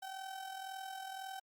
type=tone with amplitude modulation; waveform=35% pulse; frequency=768 Hz; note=G5; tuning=36 cents flat; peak=-39 dBFS; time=0.02-1.4 s; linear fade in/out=10 ms; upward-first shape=sine; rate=41.9 Hz; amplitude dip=55%; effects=Opus 48 kbps